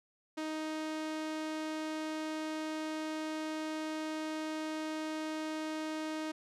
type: tone with low-pass filter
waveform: sawtooth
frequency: 312.2 Hz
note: D#4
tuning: 6 cents sharp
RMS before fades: -38 dBFS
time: 0.37-6.32 s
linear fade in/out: 10 ms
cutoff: 8000 Hz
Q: 0.61
effects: none